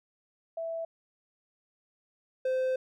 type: tone pair in turn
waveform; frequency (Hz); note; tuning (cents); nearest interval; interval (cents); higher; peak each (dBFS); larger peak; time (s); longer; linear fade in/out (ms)
sine / triangle; 659.3 / 517.4; E5 / C5; 0 / -19; major third; 419; first; -32 / -24; second; 0.57-0.85 / 2.45-2.76; second; 5
effects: none